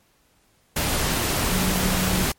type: tone in noise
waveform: sine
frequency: 185 Hz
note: F#3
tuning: in tune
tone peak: -24 dBFS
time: 1.51-2.24 s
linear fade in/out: 5 ms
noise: pink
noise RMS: -23 dBFS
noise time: 0.76-2.32 s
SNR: -4 dB
effects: pink hiss -62 dBFS RMS until 2.38 s + MP3 64 kbps